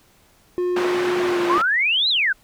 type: tone with pitch glide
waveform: triangle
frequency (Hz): 358.2 to 349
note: F4 to F4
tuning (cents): +44 to -1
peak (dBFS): -17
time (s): 0.58-1.58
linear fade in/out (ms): 0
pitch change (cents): -45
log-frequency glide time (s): 1.25-1.42
type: band-pass noise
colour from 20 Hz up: white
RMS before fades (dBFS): -27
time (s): 0.76-1.62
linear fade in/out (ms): 5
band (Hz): 180 to 1800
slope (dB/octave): 12
type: exponential two-way sweep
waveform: sine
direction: up then down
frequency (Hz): 987.8 to 4157 to 1446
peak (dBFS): -16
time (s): 1.49-2.33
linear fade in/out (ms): 10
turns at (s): 2.09
effects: pink hiss -56 dBFS RMS until 2.43 s